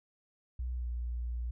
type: tone with pitch glide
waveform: sine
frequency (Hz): 61.74 to 59.64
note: B1 to A#1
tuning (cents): 0 to +40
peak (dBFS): -33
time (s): 0.59-1.51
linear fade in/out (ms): 5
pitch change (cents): -60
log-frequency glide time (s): 0.74-0.88
effects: none